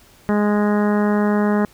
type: harmonic tone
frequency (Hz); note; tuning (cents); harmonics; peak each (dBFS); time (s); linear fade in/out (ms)
207.7; G#3; 0; 1 / 2 / 3 / 4 / 5 / 6 / 7 / 8 / 9; -16 / -22 / -26 / -28 / -30 / -32 / -33 / -34 / -35; 0.29-1.65; 0
effects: pink hiss -50 dBFS RMS until 1.73 s